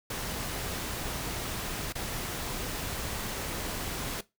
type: noise with dropouts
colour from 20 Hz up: pink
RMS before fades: -35 dBFS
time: 0.1-4.21 s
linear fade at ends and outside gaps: 5 ms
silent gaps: 1.925-1.952 s
effects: noise-tail reverb RT60 0.2 s tail -18 dB re dry